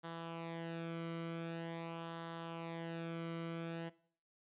sawtooth tone with flanger, 166.3 Hz, E3, 16 cents sharp, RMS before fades -44 dBFS, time 0.03-3.9 s, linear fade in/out 20 ms, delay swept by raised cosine 0.41 to 1.15 ms, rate 0.45 Hz, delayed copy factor -0.65, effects noise-tail reverb RT60 0.5 s tail -19 dB re dry + resampled to 8000 Hz

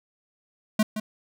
square tone with echo, 215.1 Hz, A3, 39 cents flat, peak -18 dBFS, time 0.79-0.83 s, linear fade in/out 5 ms, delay 170 ms, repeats 1, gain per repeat -10 dB, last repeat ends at 1 s, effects none

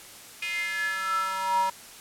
square tone with high-pass filter sweep, 190.6 Hz, G3, 48 cents flat, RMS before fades -28 dBFS, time 0.42-1.7 s, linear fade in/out 5 ms, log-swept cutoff 2400 to 860 Hz, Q 8.8, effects white hiss -46 dBFS RMS until 2 s + low-pass 12000 Hz 12 dB/octave

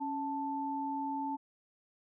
sine tone pair together, 276.8 / 880 Hz, C#4 / A5, -2 / 0 cents, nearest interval octave + minor sixth, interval 2002 cents, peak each -37 / -35 dBFS, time 0-1.37 s, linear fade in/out 20 ms, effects none

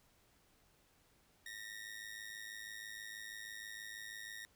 sawtooth ring-modulated tone, 1864.7 Hz, A#6, in tune, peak -40 dBFS, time 1.46-4.45 s, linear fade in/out 0 ms, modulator 53.1 Hz, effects pink hiss -71 dBFS RMS until 4.55 s

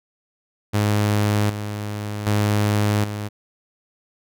sawtooth tone with tremolo, 104.3 Hz, G#2, 8 cents sharp, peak -13 dBFS, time 0.73-3.29 s, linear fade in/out 20 ms, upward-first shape square, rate 0.65 Hz, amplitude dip 65%, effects none

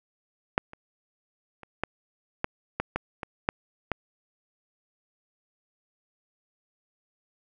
clicks, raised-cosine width 0.5 ms, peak -6 / -28 / -29 / -11 / -10 / -11 / -12 / -18 / -7 / -11 dBFS, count 10, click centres 0.579 / 0.734 / 1.633 / 1.836 / 2.444 / 2.8 / 2.96 / 3.232 / 3.489 / 3.917 s, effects none

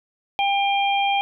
harmonic tone, 798 Hz, G5, 31 cents sharp, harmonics 1 / 3 / 4, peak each -19 / -25 / -27 dBFS, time 0.39-1.21 s, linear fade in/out 0 ms, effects none

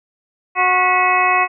harmonic tone with a mistuned harmonic, 365.7 Hz, F#4, 20 cents flat, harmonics 1 / 2 / 3 / 4 / 5 / 6 / 7, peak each -27 / -18 / -16 / -28 / -20 / -23 / -19 dBFS, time 0.55-1.48 s, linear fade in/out 50 ms, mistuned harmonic 5, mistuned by +110 cents, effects none

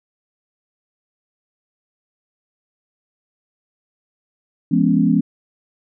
sine chord, C# dominant seventh, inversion first, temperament equal with one note detuned, 170.13 / 207.7 / 246.9 / 277.2 Hz, E#3 / G#3 / B3 / C#4, -45 / 0 / 0 / 0 cents, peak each -18 dBFS, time 4.71-5.21 s, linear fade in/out 10 ms, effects none

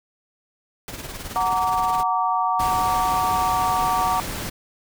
pink noise with tremolo, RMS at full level -32 dBFS, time 0.88-2.03 s, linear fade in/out 0 ms, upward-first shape sine, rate 19 Hz, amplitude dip 55%
sine chord, Gb augmented, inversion none, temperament just, 740 / 925 / 1156.2 Hz, Gb5 / Bb5 / D6, 0 / -14 / -27 cents, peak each -23 dBFS, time 1.36-4.2 s, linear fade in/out 0 ms
pink noise, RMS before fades -30 dBFS, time 2.59-4.5 s, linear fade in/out 10 ms
effects none

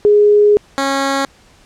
sine / 10% pulse tone pair in turn, 415.3 / 273.8 Hz, G#4 / C#4, 0 / -21 cents, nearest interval perfect fifth, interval 721 cents, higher first, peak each -6 dBFS, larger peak neither, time 0.05-0.57 / 0.78-1.25 s, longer first, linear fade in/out 0 ms, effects pink hiss -48 dBFS RMS until 1.65 s + low-pass 8000 Hz 12 dB/octave

